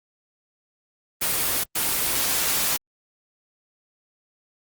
white noise bursts at uneven times, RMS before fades -23 dBFS, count 2, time 1.21-1.64 / 1.75-2.77 s, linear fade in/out 10 ms, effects Opus 24 kbps

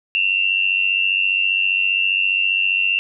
sine tone pair together, 2699 / 2794 Hz, E7 / F7, +40 / 0 cents, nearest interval minor second, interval 60 cents, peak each -17 / -20 dBFS, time 0.15-2.99 s, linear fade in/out 0 ms, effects none

